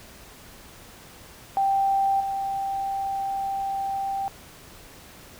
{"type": "tone with level steps", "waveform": "sine", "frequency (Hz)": 784, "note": "G5", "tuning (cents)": 0, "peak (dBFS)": [-19, -25], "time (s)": [1.57, 4.28], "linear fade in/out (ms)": 0, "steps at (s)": 2.2, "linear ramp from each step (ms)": 5, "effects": ["pink hiss -47 dBFS RMS until 5.39 s"]}